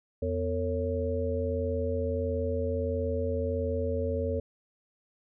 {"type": "tone cluster", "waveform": "sine", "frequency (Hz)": [84.5, 249.7, 451.5, 553], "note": ["E2", "B3", "A4", "C#5"], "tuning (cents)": [43, 19, 45, -4], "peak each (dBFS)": [-31, -36, -32, -33], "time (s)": [0.22, 4.4], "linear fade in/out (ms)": 5, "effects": []}